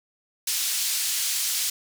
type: band-pass noise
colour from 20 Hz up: pink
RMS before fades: -26 dBFS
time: 0.47-1.7 s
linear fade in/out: 5 ms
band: 4200 to 15000 Hz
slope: 12 dB/octave
effects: none